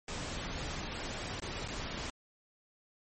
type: noise with dropouts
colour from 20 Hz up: pink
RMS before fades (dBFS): -39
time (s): 0.08-2.1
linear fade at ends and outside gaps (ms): 2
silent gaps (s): 1.4-1.421 / 1.677-1.683
effects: low-pass 12000 Hz 12 dB/octave + MP3 32 kbps